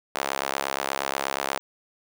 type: tone with high-pass filter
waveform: sawtooth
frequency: 68.4 Hz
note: C#2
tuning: 23 cents flat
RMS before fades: -29 dBFS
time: 0.15-1.59 s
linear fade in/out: 0 ms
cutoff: 710 Hz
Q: 1.1
effects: none